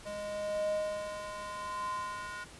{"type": "tone with high-pass filter sweep", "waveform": "square", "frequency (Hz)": 206.5, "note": "G#3", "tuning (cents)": -10, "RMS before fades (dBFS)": -37, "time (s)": [0.05, 2.45], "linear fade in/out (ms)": 20, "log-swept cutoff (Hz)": [470, 1300], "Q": 7.2, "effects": ["pink hiss -52 dBFS RMS until 2.59 s", "resampled to 24000 Hz"]}